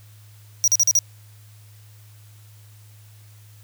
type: tone bursts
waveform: square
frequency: 5780 Hz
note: F#8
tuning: 41 cents flat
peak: -14 dBFS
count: 5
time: 0.64-0.989 s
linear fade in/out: 0 ms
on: 37 ms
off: 41 ms
effects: added 105 Hz sine -45 dBFS peak until 3.63 s + white hiss -55 dBFS RMS until 3.63 s